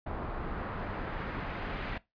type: noise with low-pass filter sweep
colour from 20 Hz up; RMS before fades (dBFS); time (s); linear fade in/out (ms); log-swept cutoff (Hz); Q
pink; -37; 0.06-1.98; 5; 1100 to 2300; 1.2
effects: noise-tail reverb RT60 0.2 s tail -20 dB re dry + resampled to 11025 Hz